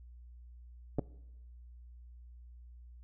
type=clicks; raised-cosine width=2 ms; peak=-19 dBFS; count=2; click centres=0.986 / 0.993 s; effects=noise-tail reverb RT60 0.9 s tail -21 dB re dry + added 60 Hz sine -50 dBFS peak until 3.03 s